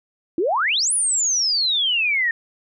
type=exponential two-way sweep; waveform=sine; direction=up then down; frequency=310 to 10120 to 1808 Hz; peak=-17 dBFS; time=0.38-2.31 s; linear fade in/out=2 ms; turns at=0.93 s; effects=none